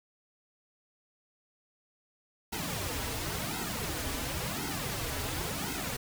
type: noise with flanger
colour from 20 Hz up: pink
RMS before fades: -35 dBFS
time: 2.52-5.97 s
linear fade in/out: 10 ms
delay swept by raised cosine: 1.7 to 5.7 ms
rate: 0.94 Hz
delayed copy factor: -0.85
effects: none